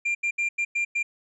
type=tone bursts at uneven times; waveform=triangle; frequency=2387 Hz; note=D7; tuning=28 cents sharp; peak=-21 dBFS; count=6; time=0.05-0.15 / 0.23-0.31 / 0.38-0.49 / 0.58-0.65 / 0.75-0.85 / 0.95-1.03 s; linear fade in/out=10 ms; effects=resampled to 24000 Hz